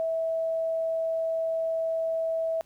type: tone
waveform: sine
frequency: 652 Hz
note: E5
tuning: 19 cents flat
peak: -25 dBFS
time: 0-2.61 s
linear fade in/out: 0 ms
effects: pink hiss -63 dBFS RMS until 2.65 s